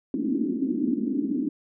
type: band-pass noise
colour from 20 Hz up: pink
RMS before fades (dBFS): -26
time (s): 0.14-1.49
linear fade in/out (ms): 2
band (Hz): 230 to 310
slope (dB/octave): 48
effects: none